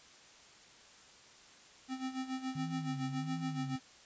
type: tone with tremolo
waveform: square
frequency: 260.9 Hz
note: C4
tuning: 5 cents flat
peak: -35 dBFS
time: 1.88-3.8 s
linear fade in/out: 50 ms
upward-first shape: sine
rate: 7.1 Hz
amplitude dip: 75%
type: tone with vibrato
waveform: sine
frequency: 150 Hz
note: D3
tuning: 37 cents sharp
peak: -38 dBFS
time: 2.55-3.76 s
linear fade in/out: 5 ms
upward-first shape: sine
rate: 1.5 Hz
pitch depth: 150 cents each way
effects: white hiss -58 dBFS RMS until 4.05 s + resampled to 16000 Hz